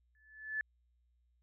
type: tone with exponential growth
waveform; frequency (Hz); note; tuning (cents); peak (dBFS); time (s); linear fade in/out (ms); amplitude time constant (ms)
sine; 1736; A6; -24; -31; 0.15-0.61; 1; 100
effects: added 60 Hz sine -70 dBFS peak until 1.42 s

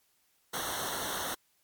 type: noise with comb filter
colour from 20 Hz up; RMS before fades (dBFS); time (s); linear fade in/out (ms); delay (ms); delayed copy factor
pink; -35; 0.53-1.35; 10; 0.41; -0.9
effects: white hiss -71 dBFS RMS until 1.63 s + MP3 96 kbps

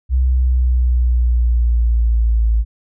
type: linear sweep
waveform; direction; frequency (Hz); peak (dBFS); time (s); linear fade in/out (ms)
sine; down; 64.4 to 55; -11; 0.09-2.65; 50
effects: none

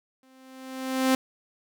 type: tone with exponential growth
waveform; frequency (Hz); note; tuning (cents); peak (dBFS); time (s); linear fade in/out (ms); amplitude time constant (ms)
sawtooth; 261.6; C4; 0; -14; 0.23-1.15; 2; 200
effects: none

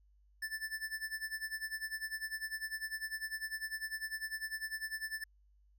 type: tone with tremolo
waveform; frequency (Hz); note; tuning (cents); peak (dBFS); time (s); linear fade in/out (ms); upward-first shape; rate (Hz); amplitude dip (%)
square; 1760; A6; 0; -36; 0.42-5.24; 5; sine; 10; 85
effects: added 50 Hz sine -64 dBFS peak until 5.78 s

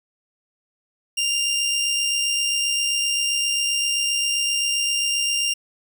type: tone with amplitude modulation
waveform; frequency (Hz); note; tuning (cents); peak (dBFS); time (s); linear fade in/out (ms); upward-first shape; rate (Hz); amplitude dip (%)
20% pulse; 2794; F7; 0; -14; 1.17-5.54; 10; sine; 67.6; 30
effects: none

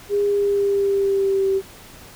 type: tone with pitch glide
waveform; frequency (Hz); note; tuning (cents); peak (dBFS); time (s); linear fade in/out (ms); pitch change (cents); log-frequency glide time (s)
sine; 407.1 to 387.1; G#4 to G4; -35 to -22; -16; 0.09-1.62; 50; -87; 0.25-1.5
effects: pink hiss -43 dBFS RMS until 2.15 s

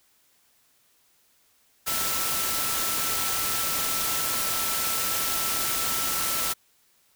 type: tone in noise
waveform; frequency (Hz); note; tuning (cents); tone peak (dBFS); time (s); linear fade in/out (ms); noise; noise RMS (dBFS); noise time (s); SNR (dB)
sine; 1330; E6; +15; -35; 1.86-6.54; 20; white; -27; 1.86-6.54; -11
effects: white hiss -64 dBFS RMS until 7.15 s

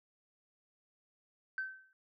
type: tone with exponential decay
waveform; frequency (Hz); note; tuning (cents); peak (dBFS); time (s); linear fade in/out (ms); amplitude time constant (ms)
sine; 1541; G6; -30; -31; 1.58-1.93; 1; 76
effects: tanh soft clip ceiling -29 dBFS

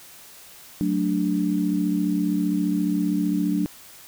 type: chord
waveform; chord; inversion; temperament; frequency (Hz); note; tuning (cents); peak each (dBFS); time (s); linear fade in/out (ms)
sine; D major; first; equal; 185 / 220 / 293.7; F#3 / A3 / D4; 0 / 0 / 0; -24 / -27 / -23; 0.81-3.66; 0
effects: white hiss -46 dBFS RMS until 4.07 s

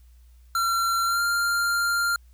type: tone with pitch glide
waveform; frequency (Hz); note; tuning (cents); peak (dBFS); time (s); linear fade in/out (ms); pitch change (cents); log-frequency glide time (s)
square; 1365 to 1393.7; F6 to F6; -40 to -4; -22; 0.55-2.16; 2; +36; 1.05-1.22
effects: added 60 Hz sine -49 dBFS peak until 2.33 s + white hiss -67 dBFS RMS until 2.33 s

